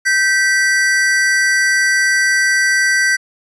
square tone pair together, 1554 / 1956.2 Hz, G6 / B6, -16 / -17 cents, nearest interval major third, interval 399 cents, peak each -15 dBFS, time 0.05-3.17 s, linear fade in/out 20 ms, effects resampled to 22050 Hz

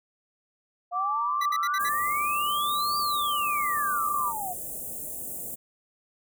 sine exponential two-way sweep, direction up then down, 698.5 to 4713 to 698.5 Hz, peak -31 dBFS, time 0.91-4.54 s, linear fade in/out 20 ms, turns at 2.98 s
sine tone with pitch glide, 1169 to 1177.8 Hz, D6 to D6, -8 to +5 cents, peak -25 dBFS, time 0.92-4.33 s, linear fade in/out 50 ms, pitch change +13 cents, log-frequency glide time 1.33-2.14 s
25% pulse tone bursts, 1975.5 Hz, B6, in tune, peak -27 dBFS, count 5, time 1.41-1.892 s, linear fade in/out 5 ms, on 46 ms, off 63 ms
white band-stop noise, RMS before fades -36 dBFS, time 1.79-5.56 s, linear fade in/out 20 ms, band 710 to 7500 Hz, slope 48 dB/octave
effects none

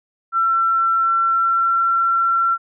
sine tone with pitch glide, 1348 to 1357.4 Hz, E6 to F6, +38 to -50 cents, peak -14 dBFS, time 0.32-2.58 s, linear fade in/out 50 ms, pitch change +12 cents, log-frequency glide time 1.02-1.76 s, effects none

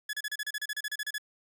sawtooth tone bursts, 1700 Hz, G#6, 40 cents sharp, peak -28 dBFS, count 15, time 0.09-1.182 s, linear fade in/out 5 ms, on 42 ms, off 33 ms, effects none

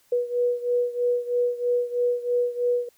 sine beating tone pair, 486 / 489.1 Hz, B4 / B4, -28 / -17 cents, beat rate 3.1 Hz, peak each -23 / -26 dBFS, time 0.12-2.89 s, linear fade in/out 5 ms, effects white hiss -62 dBFS RMS until 2.97 s

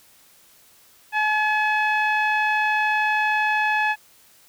sawtooth tone with low-pass filter, 853 Hz, G#5, 46 cents sharp, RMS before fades -21 dBFS, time 1.12-3.96 s, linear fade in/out 50 ms, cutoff 2200 Hz, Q 4.3, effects white hiss -54 dBFS RMS until 4.48 s

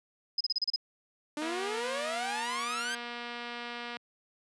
sine tone bursts, 5040 Hz, D#8, 21 cents sharp, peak -26 dBFS, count 7, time 0.38-0.761 s, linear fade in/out 5 ms, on 27 ms, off 32 ms
sawtooth exponential sweep, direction up, 293.7 to 1614 Hz, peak -29 dBFS, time 1.37-2.95 s, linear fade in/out 2 ms
click train, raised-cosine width 0.3 ms, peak -24 dBFS, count 610, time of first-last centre 1.42-3.968 s, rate 239 Hz
effects high-pass 150 Hz 12 dB/octave + resampled to 24000 Hz

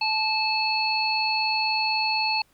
harmonic tone, 872 Hz, A5, 16 cents flat, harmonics 1 / 3 / 5, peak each -26 / -26 / -26 dBFS, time 0.01-2.42 s, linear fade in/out 5 ms, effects pink hiss -63 dBFS RMS until 2.53 s

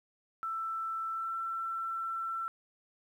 sine tone with pitch glide, 1329 to 1342.1 Hz, E6 to E6, +14 to +31 cents, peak -33 dBFS, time 0.43-2.48 s, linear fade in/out 0 ms, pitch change +17 cents, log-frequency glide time 1.1-1.33 s, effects 11-bit

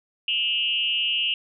sine tone with frequency modulation, 2854 Hz, F7, 37 cents sharp, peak -21 dBFS, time 0.28-1.34 s, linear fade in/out 2 ms, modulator 218 Hz, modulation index 0.95, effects none

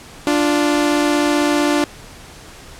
sawtooth tone pair together, 293.6 / 349.2 Hz, D4 / F4, 0 / 0 cents, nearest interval minor third, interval 300 cents, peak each -11 / -16 dBFS, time 0.27-1.84 s, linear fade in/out 0 ms, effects pink hiss -39 dBFS RMS until 2.79 s + low-pass 10000 Hz 12 dB/octave

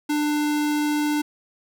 square tone, 297.6 Hz, D4, 23 cents sharp, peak -21 dBFS, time 0.09-1.22 s, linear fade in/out 10 ms, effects none

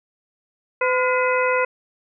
harmonic tone with a mistuned harmonic, 507 Hz, B4, 45 cents sharp, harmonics 1 / 2 / 3 / 4 / 5, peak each -20 / -23 / -25 / -26 / -27 dBFS, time 0.81-1.65 s, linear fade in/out 5 ms, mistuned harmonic 3, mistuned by -100 cents, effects none

